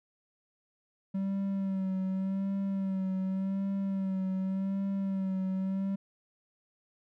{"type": "tone with vibrato", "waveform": "triangle", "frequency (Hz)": 192.4, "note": "G3", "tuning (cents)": -32, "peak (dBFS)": -27, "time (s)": [1.14, 5.96], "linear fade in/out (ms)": 10, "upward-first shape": "sine", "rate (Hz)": 0.87, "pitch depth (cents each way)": 35, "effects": []}